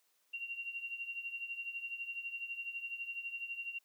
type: tone with tremolo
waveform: sine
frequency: 2759 Hz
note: F7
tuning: 22 cents flat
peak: -36 dBFS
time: 0.33-3.79 s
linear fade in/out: 10 ms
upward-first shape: triangle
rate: 12 Hz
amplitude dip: 80%
effects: white hiss -75 dBFS RMS until 3.84 s + high-pass 300 Hz 12 dB/octave